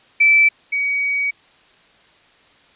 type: tone pair in turn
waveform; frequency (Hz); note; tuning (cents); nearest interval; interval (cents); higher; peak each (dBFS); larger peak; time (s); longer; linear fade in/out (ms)
sine; 2321 / 2260; D7 / C#7; -21 / +33; unison; 46; first; -9 / -17; first; 0.2-0.49 / 0.72-1.31; second; 10
effects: white hiss -52 dBFS RMS until 2.75 s + resampled to 8000 Hz